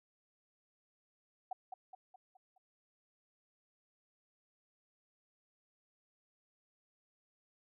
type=tone with echo; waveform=sine; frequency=751 Hz; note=F#5; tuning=26 cents sharp; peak=-36 dBFS; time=1.51-1.53 s; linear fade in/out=5 ms; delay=210 ms; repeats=5; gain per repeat=-6 dB; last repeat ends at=2.58 s; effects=none